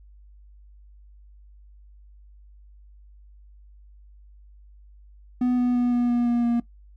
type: tone with pitch steps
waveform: triangle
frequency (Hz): 248.3 / 246.3 / 244.3 / 242.3 / 240.4 / 238.5 / 236.5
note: B3 / B3 / B3 / B3 / B3 / A#3 / A#3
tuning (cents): +9 / -5 / -19 / -33 / -46 / +40 / +25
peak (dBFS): -17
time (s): 5.41-6.6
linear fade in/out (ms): 5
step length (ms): 170
effects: noise-tail reverb RT60 0.1 s tail -17 dB re dry + added 50 Hz sine -47 dBFS peak until 6.96 s